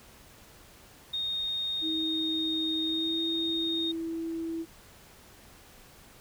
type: tone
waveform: sine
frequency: 3700 Hz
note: A#7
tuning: 14 cents flat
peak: -29 dBFS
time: 1.13-3.92 s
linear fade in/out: 10 ms
type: tone with pitch glide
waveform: sine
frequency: 319 to 328.7 Hz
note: D#4 to E4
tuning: +43 to -5 cents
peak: -31 dBFS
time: 1.81-4.66 s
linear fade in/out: 50 ms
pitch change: +52 cents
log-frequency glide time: 2.82-3.22 s
effects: pink hiss -54 dBFS RMS until 6.2 s